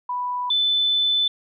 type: tone pair in turn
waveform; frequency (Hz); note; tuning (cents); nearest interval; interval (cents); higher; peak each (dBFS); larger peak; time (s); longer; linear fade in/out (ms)
sine; 987.8 / 3512; B5 / A7; 0 / -4; octave + minor seventh; 2196; second; -23 / -17; second; 0.09-0.5 / 0.5-1.28; second; 5
effects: none